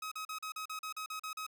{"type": "tone bursts", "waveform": "sawtooth", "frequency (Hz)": 1271, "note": "D#6", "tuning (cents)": 36, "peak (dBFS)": -35, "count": 11, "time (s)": [0.02, 1.466], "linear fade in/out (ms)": 5, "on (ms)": 96, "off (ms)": 39, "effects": []}